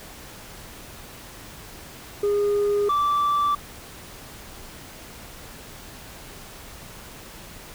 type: tone pair in turn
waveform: sine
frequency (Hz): 409.6 / 1165.2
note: G#4 / D6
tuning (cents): -24 / -14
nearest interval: octave + tritone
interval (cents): 1810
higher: second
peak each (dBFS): -16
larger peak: neither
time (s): 2.23-2.89 / 2.89-3.55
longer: neither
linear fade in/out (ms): 5
effects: tanh soft clip ceiling -18 dBFS + pink hiss -42 dBFS RMS until 7.74 s